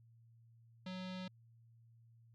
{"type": "tone with low-pass filter", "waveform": "square", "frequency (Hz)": 185, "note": "F#3", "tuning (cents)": 0, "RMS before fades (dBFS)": -45, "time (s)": [0.86, 1.28], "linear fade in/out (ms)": 5, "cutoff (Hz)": 3900, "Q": 3, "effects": ["added 115 Hz sine -62 dBFS peak until 2.34 s"]}